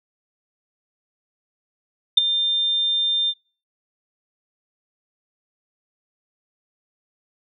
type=tone with ADSR envelope; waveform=sine; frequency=3600 Hz; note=A7; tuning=39 cents sharp; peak=-5 dBFS; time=2.17-3.34 s; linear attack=9 ms; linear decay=10 ms; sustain=-13 dB; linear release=50 ms; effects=noise-tail reverb RT60 0.4 s tail -26 dB re dry + tanh soft clip ceiling -2 dBFS